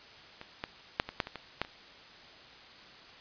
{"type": "clicks", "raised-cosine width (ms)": 0.3, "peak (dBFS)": [-27, -18, -9, -22, -12, -24, -23, -13, -29], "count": 9, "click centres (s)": [0.414, 0.639, 0.999, 1.09, 1.202, 1.271, 1.357, 1.616, 1.649], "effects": ["white hiss -52 dBFS RMS until 3.2 s", "resampled to 11025 Hz"]}